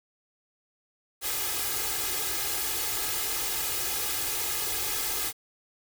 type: noise with comb filter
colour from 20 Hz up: white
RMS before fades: -30 dBFS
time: 1.21-5.33 s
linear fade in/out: 50 ms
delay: 2.4 ms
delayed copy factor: +0.95
effects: none